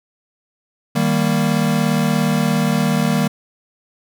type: chord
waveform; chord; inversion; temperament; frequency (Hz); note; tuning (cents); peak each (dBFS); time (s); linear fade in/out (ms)
square; Eb major; none; equal; 155.56 / 196 / 233.1; Eb3 / G3 / Bb3; 0 / 0 / 0; -20; 0.95-3.28; 10
effects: none

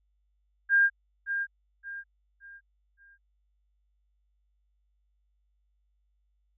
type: tone with echo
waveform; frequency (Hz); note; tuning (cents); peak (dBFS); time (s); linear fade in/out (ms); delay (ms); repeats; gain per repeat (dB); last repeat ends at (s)
sine; 1606; G6; +41; -18; 0.69-0.9; 50; 570; 4; -9; 3.18
effects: added 50 Hz sine -69 dBFS peak until 6.57 s

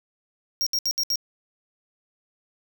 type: tone bursts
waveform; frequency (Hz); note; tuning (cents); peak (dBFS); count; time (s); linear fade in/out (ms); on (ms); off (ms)
square; 5588; F8; 0; -22; 5; 0.61-1.157; 0; 55; 68
effects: none

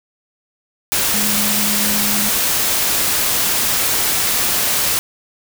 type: tone in noise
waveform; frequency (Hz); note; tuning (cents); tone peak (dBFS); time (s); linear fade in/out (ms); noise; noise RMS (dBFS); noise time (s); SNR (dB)
sine; 207.7; G#3; 0; -23; 1.14-2.29; 0; white; -17; 0.92-4.99; -9
effects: none

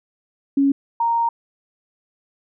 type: tone pair in turn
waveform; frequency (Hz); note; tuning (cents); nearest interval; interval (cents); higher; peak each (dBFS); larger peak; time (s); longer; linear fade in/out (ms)
sine; 277.2 / 929.7; C#4 / A#5; 0 / -5; octave + major sixth; 2095; second; -13 / -16; first; 0.57-0.72 / 1-1.29; second; 5
effects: none

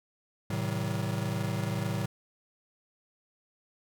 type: chord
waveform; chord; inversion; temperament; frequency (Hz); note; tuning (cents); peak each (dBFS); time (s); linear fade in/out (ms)
square; A diminished seventh; none; just; 110 / 132 / 158.4 / 190.08; A2 / C3 / Eb3 / Gb3; 0 / +16 / +31 / +47; -34 / -37 / -37 / -36; 0.5-2.06; 5
effects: none

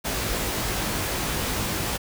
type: noise with comb filter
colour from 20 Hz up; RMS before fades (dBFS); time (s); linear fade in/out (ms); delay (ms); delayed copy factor
pink; -27; 0.04-1.98; 20; 19; +0.7
effects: none

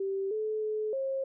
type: tone with pitch steps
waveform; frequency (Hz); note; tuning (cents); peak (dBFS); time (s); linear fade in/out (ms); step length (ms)
sine; 389.2 / 432 / 429.5 / 537; G4 / A4 / A4 / C5; -12 / -32 / -42 / +45; -29; 0-1.24; 5; 310
effects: none

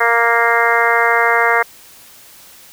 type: harmonic tone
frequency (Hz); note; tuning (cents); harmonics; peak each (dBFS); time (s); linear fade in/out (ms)
233.1; A#3; 0; 2 / 3 / 4 / 5 / 6 / 7 / 8 / 9; -19 / -19 / -19 / -19 / -19 / -19 / -19 / -19; 0-1.63; 10
effects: white hiss -42 dBFS RMS until 2.72 s

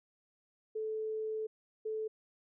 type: tone bursts at uneven times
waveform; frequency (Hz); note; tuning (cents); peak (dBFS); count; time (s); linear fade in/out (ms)
sine; 436.1; A4; -15; -34; 2; 0.75-1.47 / 1.85-2.08; 10
effects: none

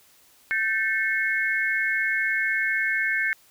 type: tone cluster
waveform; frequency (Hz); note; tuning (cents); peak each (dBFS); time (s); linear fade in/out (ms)
sine; 1554 / 1770 / 2178; G6 / A6 / C#7; -16 / +10 / -31; -26; 0.51-3.33; 0
effects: white hiss -57 dBFS RMS until 3.5 s

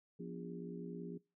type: harmonic tone with a mistuned harmonic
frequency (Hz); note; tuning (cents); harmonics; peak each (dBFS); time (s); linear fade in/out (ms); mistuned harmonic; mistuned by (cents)
58; A#1; -8; 3 / 4 / 5 / 6 / 7; -46 / -50 / -52 / -54 / -50; 0.19-1.18; 10; 4; +87
effects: noise-tail reverb RT60 0.3 s tail -23 dB re dry

